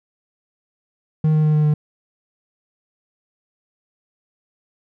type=tone with pitch steps; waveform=triangle; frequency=155.56 / 154.31 / 153.06 / 151.83 / 150.61 Hz; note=D#3 / D#3 / D#3 / D#3 / D3; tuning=0 / -14 / -28 / -42 / +44 cents; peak=-11 dBFS; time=1.24-1.74 s; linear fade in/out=5 ms; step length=100 ms; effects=none